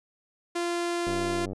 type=tone; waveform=sawtooth; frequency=345.4 Hz; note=F4; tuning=19 cents flat; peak=-23 dBFS; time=0.55-1.46 s; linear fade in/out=10 ms
type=click train; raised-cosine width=2 ms; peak=-23 dBFS; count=45; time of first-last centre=1.07-1.532 s; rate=95.3 Hz
effects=resampled to 24000 Hz